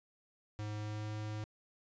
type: tone with pitch glide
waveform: square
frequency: 105.7 to 106.87 Hz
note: G#2 to A2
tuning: +31 to -50 cents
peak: -39 dBFS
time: 0.59-1.44 s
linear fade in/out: 0 ms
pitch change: +19 cents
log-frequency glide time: 0.76-1.12 s
effects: resampled to 16000 Hz